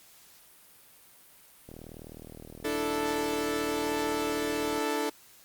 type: click train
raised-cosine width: 2 ms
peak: -31 dBFS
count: 123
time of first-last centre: 1.69-4.779 s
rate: 39.5 Hz
type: chord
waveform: sawtooth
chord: D suspended second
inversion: none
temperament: equal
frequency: 293.7 / 329.6 / 440 Hz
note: D4 / E4 / A4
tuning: 0 / 0 / 0 cents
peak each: -29 / -32 / -27 dBFS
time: 2.64-5.1 s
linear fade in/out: 10 ms
effects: white hiss -56 dBFS RMS until 5.44 s + Opus 48 kbps